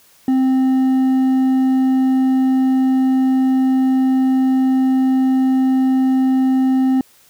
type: tone with hard clipping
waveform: triangle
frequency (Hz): 261.6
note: C4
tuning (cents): 0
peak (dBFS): -13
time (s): 0.28-7.01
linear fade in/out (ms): 2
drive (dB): 7
effects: white hiss -51 dBFS RMS until 7.29 s